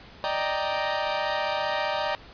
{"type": "chord", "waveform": "sawtooth", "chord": "Eb major seventh", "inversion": "third", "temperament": "equal", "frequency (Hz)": [587.3, 622.3, 784, 932.3], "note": ["D5", "Eb5", "G5", "Bb5"], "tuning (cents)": [0, 0, 0, 0], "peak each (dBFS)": -27, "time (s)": [0.24, 2.15], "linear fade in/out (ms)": 0, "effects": ["pink hiss -48 dBFS RMS until 2.33 s", "resampled to 11025 Hz"]}